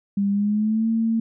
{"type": "tone with pitch glide", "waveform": "sine", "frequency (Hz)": [200, 225.8], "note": ["G3", "A3"], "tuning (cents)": [35, 45], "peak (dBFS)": -18, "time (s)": [0.17, 1.2], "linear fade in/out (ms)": 5, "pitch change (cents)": 210, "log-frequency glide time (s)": [0.31, 0.88], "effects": []}